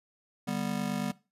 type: chord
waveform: square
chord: G major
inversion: second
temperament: just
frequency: 147 / 196 / 245 Hz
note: D3 / G3 / B3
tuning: +2 / 0 / -14 cents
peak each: -39 / -34 / -35 dBFS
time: 0.47-1.12 s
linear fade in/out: 10 ms
effects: noise-tail reverb RT60 0.3 s tail -20 dB re dry + resampled to 32000 Hz